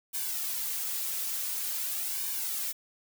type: noise with flanger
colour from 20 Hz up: blue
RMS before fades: -33 dBFS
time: 0.13-2.73 s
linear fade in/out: 20 ms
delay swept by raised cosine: 1.5 to 4.2 ms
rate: 0.47 Hz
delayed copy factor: -0.8
effects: none